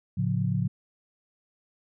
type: chord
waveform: sine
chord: A augmented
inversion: none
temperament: equal with one note detuned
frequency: 110 / 138.59 / 178.08 Hz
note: A2 / C#3 / E#3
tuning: 0 / 0 / +34 cents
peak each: -28 dBFS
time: 0.17-0.68 s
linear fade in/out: 10 ms
effects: none